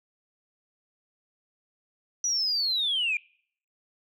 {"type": "linear sweep", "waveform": "sine", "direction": "down", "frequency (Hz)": [5920, 2349], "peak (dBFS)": -23, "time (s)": [2.24, 3.17], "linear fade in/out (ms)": 2, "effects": ["noise-tail reverb RT60 0.6 s tail -26 dB re dry", "tanh soft clip ceiling -19 dBFS"]}